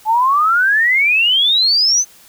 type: exponential sweep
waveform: sine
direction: up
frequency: 849 to 6270 Hz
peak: -10 dBFS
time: 0.05-2.05 s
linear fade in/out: 50 ms
effects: white hiss -45 dBFS RMS until 2.28 s